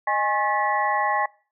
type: tone cluster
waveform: sine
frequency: 617 / 826 / 1081 / 1742 / 1949 Hz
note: D#5 / G#5 / C#6 / A6 / B6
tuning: -15 / -10 / -44 / -18 / -23 cents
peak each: -30 / -23 / -25 / -32 / -28 dBFS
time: 0.07-1.26 s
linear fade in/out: 5 ms
effects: noise-tail reverb RT60 0.4 s tail -23 dB re dry